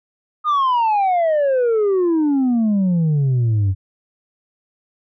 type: exponential sweep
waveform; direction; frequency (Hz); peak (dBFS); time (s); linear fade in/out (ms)
sine; down; 1244.5 to 92.4; -11; 0.44-3.75; 50
effects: tanh soft clip ceiling -13 dBFS